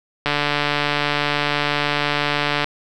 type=click train; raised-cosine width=0.3 ms; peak=-3 dBFS; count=349; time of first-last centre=0.26-2.644 s; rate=146 Hz; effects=none